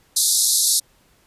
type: band-pass noise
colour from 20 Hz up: white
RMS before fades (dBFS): -18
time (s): 0.16-0.8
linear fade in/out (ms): 10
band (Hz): 3700 to 12000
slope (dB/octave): 96
effects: pink hiss -58 dBFS RMS until 1.26 s + resampled to 32000 Hz